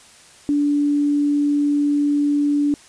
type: tone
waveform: sine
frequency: 290 Hz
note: D4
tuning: 22 cents flat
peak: -15 dBFS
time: 0.49-2.74 s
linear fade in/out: 0 ms
effects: white hiss -47 dBFS RMS until 2.88 s + resampled to 22050 Hz